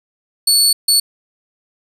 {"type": "tone bursts at uneven times", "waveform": "25% pulse", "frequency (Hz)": 4435, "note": "C#8", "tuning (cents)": 0, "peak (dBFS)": -5, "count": 2, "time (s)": [[0.47, 0.73], [0.88, 1]], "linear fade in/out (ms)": 5, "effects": ["7-bit"]}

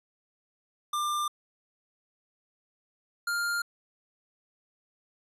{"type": "tone pair in turn", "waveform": "square", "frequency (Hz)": [1193, 1402.2], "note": ["D6", "F6"], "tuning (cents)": [27, 7], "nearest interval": "minor third", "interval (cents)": 280, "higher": "second", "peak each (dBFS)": -28, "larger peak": "neither", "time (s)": [[0.93, 1.28], [3.27, 3.62]], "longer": "neither", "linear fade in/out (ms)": 5, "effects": ["resampled to 32000 Hz"]}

